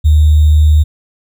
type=tone with sample-and-hold; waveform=sine; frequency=76.3 Hz; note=D#2; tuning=33 cents flat; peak=-4 dBFS; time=0.04-0.84 s; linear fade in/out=20 ms; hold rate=3675 Hz; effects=none